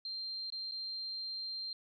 sine tone with dropouts, 4168 Hz, C8, 7 cents flat, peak -38 dBFS, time 0.05-1.73 s, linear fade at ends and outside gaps 2 ms, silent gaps 0.502-0.523 / 0.713-0.719 s, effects none

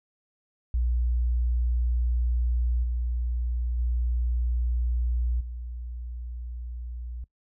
sine tone with level steps, 60 Hz, B1, 49 cents flat, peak -22 / -25 / -23 / -33 dBFS, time 0.74-7.24 s, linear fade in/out 0 ms, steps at 2.83 / 3.78 / 5.4 s, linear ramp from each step 10 ms, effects noise-tail reverb RT60 0.1 s tail -20 dB re dry

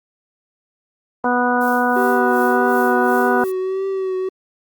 harmonic tone, 246 Hz, B3, 7 cents flat, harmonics 1 / 2 / 3 / 4 / 5 / 6, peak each -20 / -22 / -20 / -22 / -25 / -21 dBFS, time 1.24-3.44 s, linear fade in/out 2 ms
violet noise with tremolo, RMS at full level -35 dBFS, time 1.6-3.52 s, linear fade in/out 20 ms, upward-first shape sine, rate 2.7 Hz, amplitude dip 75%
triangle tone with vibrato, 380.3 Hz, F#4, 48 cents sharp, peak -17 dBFS, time 1.96-4.29 s, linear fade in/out 5 ms, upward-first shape triangle, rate 1.7 Hz, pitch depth 40 cents each way
effects Opus 32 kbps

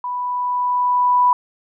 sine tone with level ramp, 987.8 Hz, B5, in tune, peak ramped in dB -22 to -10 dBFS, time 0.04-1.33 s, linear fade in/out 2 ms, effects none

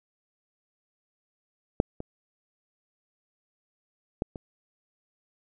clicks, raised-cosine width 2 ms, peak -6 / -22 / -13 / -24 dBFS, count 4, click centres 1.801 / 2.004 / 4.221 / 4.358 s, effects none

